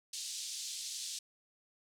pink band-pass noise, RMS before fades -42 dBFS, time 0.13-1.19 s, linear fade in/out 5 ms, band 3800 to 8700 Hz, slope 24 dB/octave, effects none

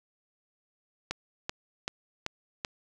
click train, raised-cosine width 0.2 ms, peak -14 dBFS, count 5, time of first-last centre 1.11-2.648 s, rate 2.6 Hz, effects none

